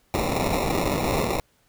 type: noise with sample-and-hold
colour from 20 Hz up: violet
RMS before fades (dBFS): -24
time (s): 0.14-1.4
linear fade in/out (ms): 0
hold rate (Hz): 1575
effects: pink hiss -64 dBFS RMS until 1.68 s